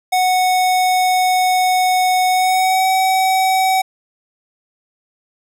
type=tone with pitch glide; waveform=square; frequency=738 to 757 Hz; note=F#5 to F#5; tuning=-5 to +39 cents; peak=-13 dBFS; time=0.12-3.82 s; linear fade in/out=10 ms; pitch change=+44 cents; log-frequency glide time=2.29-2.88 s; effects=none